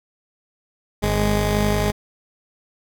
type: tone pair together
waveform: 15% pulse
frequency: 51.2 / 207.7 Hz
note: G#1 / G#3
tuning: -24 / 0 cents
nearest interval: 2 octaves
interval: 2424 cents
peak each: -14 dBFS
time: 1.02-1.92 s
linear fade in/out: 20 ms
effects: none